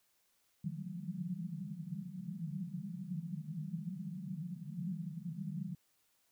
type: band-pass noise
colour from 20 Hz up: pink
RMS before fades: -42 dBFS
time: 0.64-5.75 s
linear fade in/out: 5 ms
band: 150 to 200 Hz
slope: 96 dB/octave
effects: white hiss -75 dBFS RMS until 6.31 s